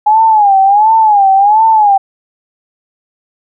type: tone with vibrato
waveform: sine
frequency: 830.6 Hz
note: G#5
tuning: in tune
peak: -4 dBFS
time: 0.06-1.98 s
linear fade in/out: 10 ms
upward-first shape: sine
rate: 1.4 Hz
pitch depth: 130 cents each way
effects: none